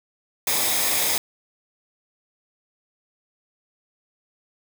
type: noise with comb filter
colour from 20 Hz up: white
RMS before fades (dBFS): -22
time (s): 0.47-1.18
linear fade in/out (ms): 2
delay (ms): 0.69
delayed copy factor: -0.5
effects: none